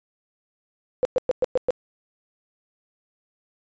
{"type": "tone bursts", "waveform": "sine", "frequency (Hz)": 508, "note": "B4", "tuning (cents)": 49, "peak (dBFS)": -16, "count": 6, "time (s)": [1.03, 1.706], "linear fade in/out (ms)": 0, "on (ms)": 21, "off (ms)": 110, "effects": ["resampled to 16000 Hz"]}